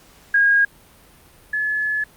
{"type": "tone pair in turn", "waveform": "sine", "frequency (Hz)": [1632, 1713.6], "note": ["G#6", "A6"], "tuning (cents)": [-31, -46], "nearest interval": "minor second", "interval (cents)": 85, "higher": "second", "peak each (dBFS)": [-12, -19], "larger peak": "first", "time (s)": [[0.34, 0.65], [1.53, 2.04]], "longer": "second", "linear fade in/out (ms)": 5, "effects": ["pink hiss -50 dBFS RMS until 2.16 s", "Opus 48 kbps"]}